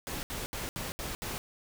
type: noise bursts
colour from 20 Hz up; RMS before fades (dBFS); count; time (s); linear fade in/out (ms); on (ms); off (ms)
pink; -37; 6; 0.07-1.38; 0; 160; 70
effects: none